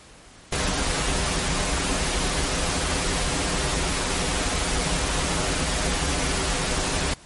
pink noise with comb filter, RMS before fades -24 dBFS, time 0.52-7.14 s, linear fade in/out 5 ms, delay 9 ms, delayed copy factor -0.6, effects pink hiss -48 dBFS RMS until 7.25 s + MP3 48 kbps

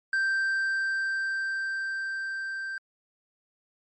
triangle tone with level ramp, 1568 Hz, G6, in tune, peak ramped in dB -21 to -30 dBFS, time 0.13-2.78 s, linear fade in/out 2 ms, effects MP3 32 kbps

